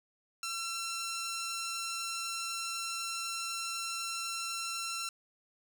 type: tone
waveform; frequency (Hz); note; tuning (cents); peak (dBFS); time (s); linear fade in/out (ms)
10% pulse; 1352; E6; +43; -27; 0.43-5.09; 2
effects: none